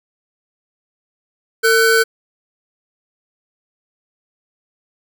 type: tone pair together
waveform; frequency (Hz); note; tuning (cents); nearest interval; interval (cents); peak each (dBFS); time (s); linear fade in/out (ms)
square; 451.5 / 1506; A4 / F#6; +45 / +30; octave + major sixth; 2085; -14; 1.63-2.04; 20
effects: none